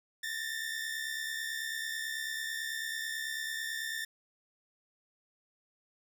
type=tone pair together; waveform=sawtooth; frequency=1765 / 1834.1 Hz; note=A6 / A#6; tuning=+5 / -29 cents; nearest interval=minor second; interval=66 cents; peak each=-34 / -35 dBFS; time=0.23-4.05 s; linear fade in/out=5 ms; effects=none